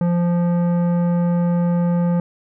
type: tone with tanh clipping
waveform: sine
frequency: 173.7 Hz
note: F3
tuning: 9 cents flat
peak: -17 dBFS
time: 0.01-2.2 s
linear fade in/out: 2 ms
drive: 13 dB
effects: none